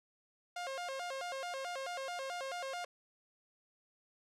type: tone with vibrato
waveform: sawtooth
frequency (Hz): 616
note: D#5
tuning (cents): -17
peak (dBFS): -35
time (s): 0.56-2.85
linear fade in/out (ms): 5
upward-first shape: square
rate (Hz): 4.6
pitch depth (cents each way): 240
effects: low-pass 8000 Hz 12 dB/octave